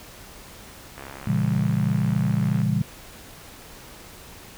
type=click train; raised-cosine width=0.5 ms; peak=-23 dBFS; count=113; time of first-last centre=0.98-2.617 s; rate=68.4 Hz
type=chord; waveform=sine; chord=A# diminished seventh; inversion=none; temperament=just; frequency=116.54 / 139.85 / 167.82 / 201.4 Hz; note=A#2 / C#3 / E3 / G3; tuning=0 / +16 / +31 / +47 cents; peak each=-25 dBFS; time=1.27-2.82 s; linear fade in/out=5 ms
effects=pink hiss -44 dBFS RMS until 4.57 s